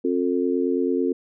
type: harmonic tone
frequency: 89.1 Hz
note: F2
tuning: 35 cents sharp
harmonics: 3 / 4 / 5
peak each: -23 / -24 / -25 dBFS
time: 0.04-1.13 s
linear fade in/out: 10 ms
effects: none